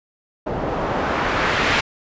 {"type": "noise with low-pass filter sweep", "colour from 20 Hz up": "white", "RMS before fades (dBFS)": -21, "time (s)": [0.46, 1.81], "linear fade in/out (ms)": 10, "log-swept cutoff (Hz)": [550, 2500], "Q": 0.97, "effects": ["resampled to 16000 Hz"]}